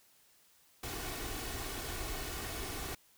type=noise with comb filter; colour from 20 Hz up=pink; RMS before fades=-40 dBFS; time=0.83-2.95 s; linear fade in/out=5 ms; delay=2.7 ms; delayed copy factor=+0.55; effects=white hiss -66 dBFS RMS until 3.17 s